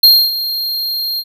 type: tone with ADSR envelope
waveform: square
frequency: 4212 Hz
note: C8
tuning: 11 cents sharp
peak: -3 dBFS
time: 0.03-1.24 s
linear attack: 6 ms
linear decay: 270 ms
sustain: -14 dB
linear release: 51 ms
effects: none